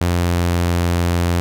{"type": "tone with pitch glide", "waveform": "sawtooth", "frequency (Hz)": [87.31, 86.66], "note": ["F2", "F2"], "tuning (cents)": [0, -13], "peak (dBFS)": -11, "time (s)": [0.01, 1.4], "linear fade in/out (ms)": 0, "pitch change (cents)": -13, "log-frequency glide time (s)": [0.16, 0.87], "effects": []}